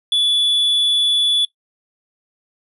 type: tone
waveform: triangle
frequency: 3440 Hz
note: A7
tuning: 40 cents flat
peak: -12 dBFS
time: 0.12-1.45 s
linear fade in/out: 2 ms
effects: noise-tail reverb RT60 0.1 s tail -19 dB re dry + resampled to 32000 Hz